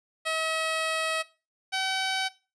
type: tone pair in turn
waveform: 10% pulse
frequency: 641 / 762.3 Hz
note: E5 / G5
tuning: -49 / -49 cents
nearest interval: minor third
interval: 300 cents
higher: second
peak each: -18 dBFS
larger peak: neither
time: 0.25-1.23 / 1.72-2.29 s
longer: first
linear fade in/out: 20 ms
effects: noise-tail reverb RT60 0.3 s tail -18 dB re dry + resampled to 22050 Hz